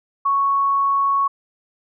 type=tone; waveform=sine; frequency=1108.7 Hz; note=C#6; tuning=in tune; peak=-15 dBFS; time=0.25-1.28 s; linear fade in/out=10 ms; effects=none